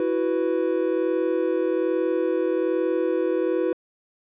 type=chord; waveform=triangle; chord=E suspended second; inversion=none; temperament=just; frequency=329.6 / 370.8 / 494.4 Hz; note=E4 / F#4 / B4; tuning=0 / +4 / +2 cents; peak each=-23 dBFS; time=0-3.73 s; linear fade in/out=2 ms; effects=resampled to 8000 Hz